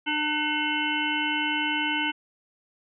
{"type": "harmonic tone with a mistuned harmonic", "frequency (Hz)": 300, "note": "D4", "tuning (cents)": 37, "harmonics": [1, 3, 5, 7, 9, 10], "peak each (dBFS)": [-31, -31, -31, -31, -31, -31], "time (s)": [0.06, 2.12], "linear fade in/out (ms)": 20, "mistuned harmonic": 7, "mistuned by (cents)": 41, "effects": []}